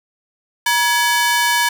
sawtooth ring-modulated tone, 1318.5 Hz, E6, in tune, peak -7 dBFS, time 0.66-1.69 s, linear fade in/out 5 ms, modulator 364 Hz, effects none

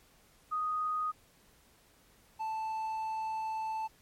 sine / triangle tone pair in turn, 1244.5 / 880 Hz, D#6 / A5, 0 / 0 cents, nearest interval tritone, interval 600 cents, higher first, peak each -30 / -31 dBFS, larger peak first, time 0.51-1.12 / 2.39-3.88 s, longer second, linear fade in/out 20 ms, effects pink hiss -64 dBFS RMS until 4.01 s + MP3 64 kbps

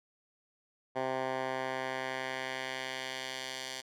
10% pulse tone with band-pass filter sweep, 130.81 Hz, C3, in tune, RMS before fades -37 dBFS, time 0.95-3.82 s, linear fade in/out 20 ms, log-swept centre 830 to 4600 Hz, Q 0.96, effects none

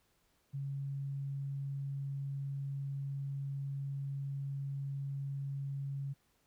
sine tone, 138.6 Hz, C#3, in tune, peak -36 dBFS, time 0.53-6.14 s, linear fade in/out 20 ms, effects pink hiss -74 dBFS RMS until 6.46 s

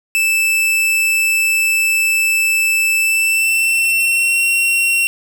45% pulse tone with pitch glide, 2637 to 2732 Hz, E7 to F7, 0 to -39 cents, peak -12 dBFS, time 0.15-5.07 s, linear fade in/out 0 ms, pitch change +61 cents, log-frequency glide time 2.97-4.45 s, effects none

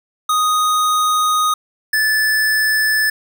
square tone pair in turn, 1244.5 / 1741.3 Hz, D#6 / A6, 0 / -18 cents, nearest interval tritone, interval 582 cents, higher second, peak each -14 dBFS, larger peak neither, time 0.29-1.54 / 1.93-3.1 s, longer first, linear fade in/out 5 ms, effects none

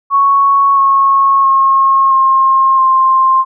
sine tone with pitch steps, 1108.7 / 1094.7 / 1080.9 / 1067.2 / 1053.8 Hz, C#6 / C#6 / C#6 / C6 / C6, 0 / -22 / -44 / +34 / +12 cents, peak -6 dBFS, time 0.1-3.45 s, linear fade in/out 50 ms, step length 670 ms, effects none

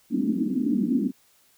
white band-pass noise, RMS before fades -24 dBFS, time 0.1-1.12 s, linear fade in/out 50 ms, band 210 to 280 Hz, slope 48 dB/octave, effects white hiss -61 dBFS RMS until 1.57 s

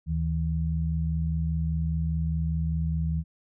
sine tone pair together, 75.93 / 160.9 Hz, D#2 / E3, -42 / -42 cents, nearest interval octave + minor second, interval 1300 cents, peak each -27 dBFS, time 0.06-3.24 s, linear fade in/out 50 ms, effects none

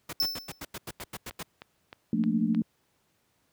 pink noise bursts, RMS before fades -37 dBFS, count 11, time 0.09-1.43 s, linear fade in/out 5 ms, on 40 ms, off 90 ms
square tone with exponential decay, 5300 Hz, E8, 9 cents sharp, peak -22 dBFS, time 0.2-0.6 s, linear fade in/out 1 ms, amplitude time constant 86 ms
click train, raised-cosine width 0.3 ms, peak -26 dBFS, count 6, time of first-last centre 1-2.548 s, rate 3.23 Hz
sine chord, Bb major seventh, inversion second, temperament equal, 174.61 / 220 / 233.1 / 293.7 Hz, F3 / A3 / Bb3 / D4, 0 / 0 / 0 / 0 cents, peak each -31 / -26 / -29 / -32 dBFS, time 2.13-2.62 s, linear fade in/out 2 ms
effects pink hiss -71 dBFS RMS until 3.52 s + high-pass 80 Hz 12 dB/octave

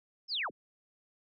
sine linear sweep, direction down, 5420 to 55 Hz, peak -31 dBFS, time 0.28-0.51 s, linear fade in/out 50 ms, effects none

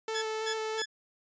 sawtooth tone with vibrato, 440 Hz, A4, in tune, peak -28 dBFS, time 0.08-0.82 s, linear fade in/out 2 ms, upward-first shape square, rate 3 Hz, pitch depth 10 cents each way
15% pulse tone bursts, 1712 Hz, A6, 48 cents flat, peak -25 dBFS, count 3, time 0.14-0.858 s, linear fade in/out 20 ms, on 86 ms, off 230 ms
effects resampled to 16000 Hz

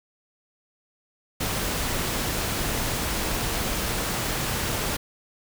pink noise, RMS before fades -27 dBFS, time 1.4-4.97 s, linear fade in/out 10 ms, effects none

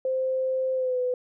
sine tone with pitch glide, 521 to 500.1 Hz, C5 to B4, -7 to +22 cents, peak -23 dBFS, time 0.05-1.14 s, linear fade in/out 2 ms, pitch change -71 cents, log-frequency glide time 0.74-1 s, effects none

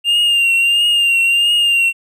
triangle tone with vibrato, 2794 Hz, F7, in tune, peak -9 dBFS, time 0.04-1.93 s, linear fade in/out 50 ms, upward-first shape triangle, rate 1.5 Hz, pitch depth 47 cents each way, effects none

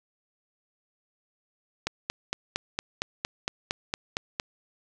click train, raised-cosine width 0.2 ms, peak -10 dBFS, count 12, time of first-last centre 1.87-4.399 s, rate 4.35 Hz, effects none

